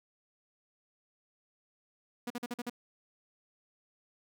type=tone bursts; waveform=sawtooth; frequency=241.7 Hz; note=B3; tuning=37 cents flat; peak=-31 dBFS; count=6; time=2.27-2.698 s; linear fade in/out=5 ms; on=33 ms; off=46 ms; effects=none